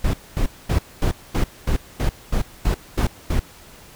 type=noise bursts; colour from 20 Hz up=brown; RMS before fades=-18 dBFS; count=11; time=0.04-3.396 s; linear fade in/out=5 ms; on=96 ms; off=230 ms; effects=pink hiss -45 dBFS RMS until 3.95 s